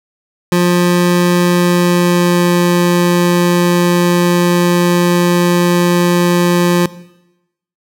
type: tone with pitch glide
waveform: 25% pulse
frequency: 176.3 to 175.28 Hz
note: F3 to F3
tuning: +17 to +7 cents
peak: -5 dBFS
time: 0.52-6.86 s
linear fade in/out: 2 ms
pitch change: -10 cents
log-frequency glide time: 1.45-2.53 s
effects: noise-tail reverb RT60 0.9 s tail -18 dB re dry